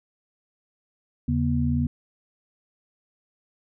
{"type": "tone cluster", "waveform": "sine", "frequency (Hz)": [79.4, 138.8, 240.4], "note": ["D#2", "C#3", "B3"], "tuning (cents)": [36, 3, -46], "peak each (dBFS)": [-26, -25, -24], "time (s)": [1.28, 1.87], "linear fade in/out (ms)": 5, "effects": []}